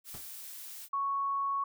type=noise; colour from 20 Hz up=blue; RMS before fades=-45 dBFS; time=0.04-0.89 s; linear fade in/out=50 ms
type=noise with exponential decay; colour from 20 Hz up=pink; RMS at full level=-45 dBFS; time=0.14-0.32 s; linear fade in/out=2 ms; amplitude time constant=39 ms
type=tone; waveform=sine; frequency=1108.7 Hz; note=C#6; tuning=in tune; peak=-29 dBFS; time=0.93-1.64 s; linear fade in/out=5 ms
effects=none